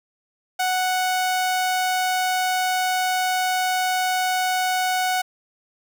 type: tone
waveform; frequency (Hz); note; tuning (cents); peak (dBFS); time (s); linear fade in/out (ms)
sawtooth; 740; F#5; 0; -16; 0.59-5.22; 10
effects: none